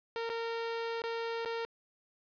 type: tone with dropouts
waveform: sawtooth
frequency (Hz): 460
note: A#4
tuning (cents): -23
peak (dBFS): -30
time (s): 0.16-1.65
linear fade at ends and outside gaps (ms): 0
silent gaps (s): 0.293-0.3 / 1.019-1.039 / 1.449-1.458
effects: resampled to 11025 Hz + 10-bit